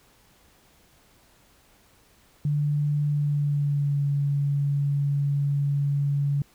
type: tone with pitch glide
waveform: sine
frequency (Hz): 146.83 to 142.07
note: D3 to C#3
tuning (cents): 0 to +43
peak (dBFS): -21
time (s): 2.45-6.42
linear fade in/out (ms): 2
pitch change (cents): -57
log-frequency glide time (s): 3.07-4.05
effects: pink hiss -59 dBFS RMS until 6.54 s